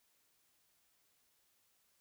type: silence
effects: white hiss -75 dBFS RMS until 2 s